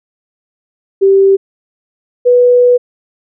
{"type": "tone pair in turn", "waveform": "sine", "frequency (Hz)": [390, 491.4], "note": ["G4", "B4"], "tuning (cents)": [-9, -9], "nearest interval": "major third", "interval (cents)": 400, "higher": "second", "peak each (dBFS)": -4, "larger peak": "neither", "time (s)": [[1.01, 1.37], [2.25, 2.78]], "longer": "second", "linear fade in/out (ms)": 20, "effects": []}